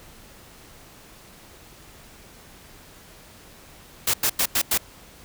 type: noise bursts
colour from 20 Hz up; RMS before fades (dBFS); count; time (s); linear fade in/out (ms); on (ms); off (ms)
white; -21; 5; 4.07-4.777; 5; 67; 93
effects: pink hiss -48 dBFS RMS until 5.24 s